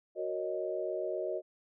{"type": "chord", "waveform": "sine", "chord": "D# minor seventh", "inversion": "first", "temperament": "equal", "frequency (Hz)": [370, 466.2, 554.4, 622.3], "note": ["F#4", "A#4", "C#5", "D#5"], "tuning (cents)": [0, 0, 0, 0], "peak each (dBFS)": [-37, -40, -40, -36], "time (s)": [0.15, 1.42], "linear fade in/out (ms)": 50, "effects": []}